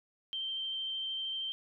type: tone with vibrato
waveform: sine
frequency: 3131 Hz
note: G7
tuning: 3 cents flat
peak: -34 dBFS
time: 0.33-1.52 s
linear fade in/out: 0 ms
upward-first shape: sine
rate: 13 Hz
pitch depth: 9 cents each way
effects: none